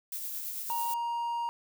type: noise with tremolo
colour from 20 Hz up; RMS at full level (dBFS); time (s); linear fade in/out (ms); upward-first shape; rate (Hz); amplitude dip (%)
violet; -36; 0.12-0.94; 2; sine; 9.1; 30
type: tone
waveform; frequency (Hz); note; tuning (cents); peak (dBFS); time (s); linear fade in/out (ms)
triangle; 940; A#5; +14; -28; 0.7-1.49; 0
effects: none